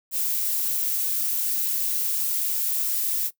violet noise, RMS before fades -25 dBFS, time 0.11-3.31 s, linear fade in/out 50 ms, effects noise-tail reverb RT60 0.1 s tail -18 dB re dry

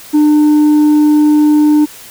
sine tone with tanh clipping, 300 Hz, D4, 37 cents sharp, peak -6 dBFS, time 0.13-1.86 s, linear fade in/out 20 ms, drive 3 dB, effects white hiss -34 dBFS RMS until 2.1 s

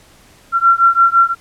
sine beating tone pair, 1362 / 1367.9 Hz, F6 / F6, -44 / -36 cents, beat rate 5.9 Hz, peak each -11 dBFS, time 0.52-1.35 s, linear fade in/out 50 ms, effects pink hiss -47 dBFS RMS until 1.4 s + low-pass 12000 Hz 12 dB/octave

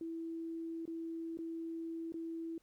sine tone with dropouts, 329.2 Hz, E4, 2 cents flat, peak -39 dBFS, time 0.01-2.58 s, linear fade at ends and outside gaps 2 ms, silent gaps 0.855-0.877 / 1.373-1.388 / 2.122-2.141 s, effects pink hiss -75 dBFS RMS until 2.62 s

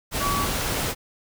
sine tone in noise, 1137 Hz, C#6, 44 cents sharp, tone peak -24 dBFS, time 0.19-0.48 s, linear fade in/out 50 ms, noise pink, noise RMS -26 dBFS, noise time 0.11-0.95 s, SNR -1 dB, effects none

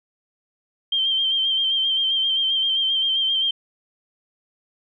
sine tone with vibrato, 3152 Hz, G7, 9 cents sharp, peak -18 dBFS, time 0.92-3.51 s, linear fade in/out 5 ms, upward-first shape sine, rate 7.6 Hz, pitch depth 37 cents each way, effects none

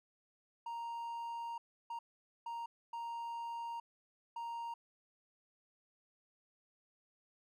triangle tone bursts at uneven times, 932.3 Hz, A#5, in tune, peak -38 dBFS, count 5, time 0.66-1.58 / 1.9-1.99 / 2.46-2.66 / 2.93-3.8 / 4.36-4.74 s, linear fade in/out 5 ms, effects none

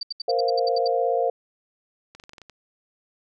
sine tone bursts, 4632 Hz, D8, 25 cents flat, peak -26 dBFS, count 10, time 0.01-0.877 s, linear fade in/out 5 ms, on 21 ms, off 73 ms
sine chord, Bb suspended second, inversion none, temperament equal, 466.2 / 523.3 / 698.5 Hz, Bb4 / C5 / F5, 0 / 0 / 0 cents, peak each -24 dBFS, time 0.28-1.3 s, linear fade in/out 5 ms
clicks, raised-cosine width 0.2 ms, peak -27 dBFS, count 8, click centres 2.15 / 2.199 / 2.238 / 2.294 / 2.334 / 2.382 / 2.417 / 2.497 s
effects none

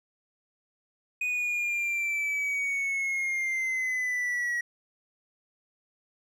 triangle linear sweep, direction down, 2489 to 1908 Hz, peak -25 dBFS, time 1.21-4.61 s, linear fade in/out 5 ms, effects none

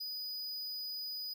square tone, 4961 Hz, D#8, 6 cents flat, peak -39 dBFS, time 0-1.34 s, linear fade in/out 10 ms, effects none

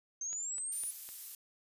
sine exponential sweep, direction up, 6272 to 9956 Hz, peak -36 dBFS, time 0.21-0.91 s, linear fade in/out 5 ms
click train, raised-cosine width 0.2 ms, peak -34 dBFS, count 4, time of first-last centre 0.33-1.089 s, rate 3.95 Hz
violet noise, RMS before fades -43 dBFS, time 0.72-1.35 s, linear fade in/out 2 ms
effects resampled to 32000 Hz

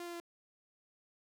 sawtooth tone with pitch steps, 347.8 / 345 / 342.2 Hz, F4 / F4 / F4, -7 / -21 / -35 cents, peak -38 dBFS, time 0-0.201 s, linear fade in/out 2 ms, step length 67 ms, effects none

